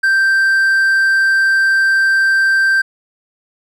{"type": "tone", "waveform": "triangle", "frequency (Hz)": 1568, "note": "G6", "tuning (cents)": 0, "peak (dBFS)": -8, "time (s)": [0.03, 2.82], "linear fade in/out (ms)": 10, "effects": []}